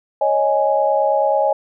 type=chord; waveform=sine; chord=C# suspended second; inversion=none; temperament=just; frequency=554.4 / 623.7 / 831.5 Hz; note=C#5 / D#5 / G#5; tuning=0 / +4 / +2 cents; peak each=-18 dBFS; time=0.21-1.53 s; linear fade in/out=5 ms; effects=none